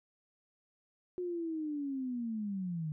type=linear sweep; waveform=sine; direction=down; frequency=363.8 to 150 Hz; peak=-34 dBFS; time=1.18-2.92 s; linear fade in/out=0 ms; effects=none